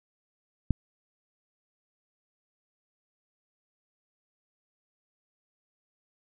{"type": "click", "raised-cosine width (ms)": 5, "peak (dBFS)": -11, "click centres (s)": 0.707, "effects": []}